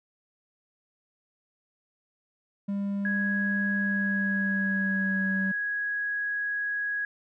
triangle tone with pitch glide, 200 to 192.74 Hz, G3 to G3, +35 to -29 cents, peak -25 dBFS, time 2.68-5.52 s, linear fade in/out 10 ms, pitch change -64 cents, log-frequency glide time 3.74-5.22 s
sine tone, 1661.2 Hz, G#6, in tune, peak -27 dBFS, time 3.05-7.05 s, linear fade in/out 2 ms
effects none

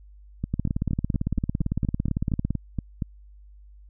two click trains, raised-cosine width 5 ms, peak -12 / -14 dBFS, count 36 / 12, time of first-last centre 0.54-2.506 / 0.44-3.022 s, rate 17.8 / 4.26 Hz, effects added 50 Hz sine -46 dBFS peak until 3.89 s

